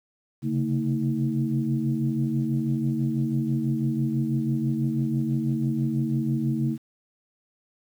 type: tone cluster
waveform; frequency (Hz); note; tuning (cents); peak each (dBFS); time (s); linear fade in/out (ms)
sine; 133.8 / 139.9 / 225.8 / 318.2; C3 / C#3 / A3 / D#4; +39 / +16 / +45 / +39; -30 / -26 / -26 / -30; 0.42-6.78; 50
effects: tanh soft clip ceiling -12 dBFS + 9-bit